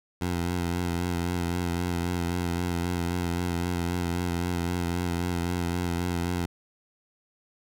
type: tone with vibrato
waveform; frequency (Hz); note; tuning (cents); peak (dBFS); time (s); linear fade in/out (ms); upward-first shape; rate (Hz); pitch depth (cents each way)
15% pulse; 87.31; F2; 0; -20; 0.21-6.46; 5; sine; 3.8; 37
effects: none